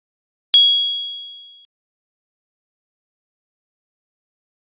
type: tone with exponential decay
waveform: sine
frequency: 3322 Hz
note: G#7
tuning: in tune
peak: -5 dBFS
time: 0.54-1.65 s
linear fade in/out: 0 ms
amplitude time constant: 240 ms
effects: resampled to 8000 Hz